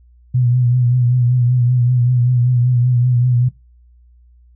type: tone with vibrato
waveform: sine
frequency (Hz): 123.47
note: B2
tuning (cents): 0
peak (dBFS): -11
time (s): 0.34-3.49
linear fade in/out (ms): 10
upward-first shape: triangle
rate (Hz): 5.2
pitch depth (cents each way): 57
effects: noise-tail reverb RT60 0.2 s tail -17 dB re dry + added 60 Hz sine -45 dBFS peak until 4.55 s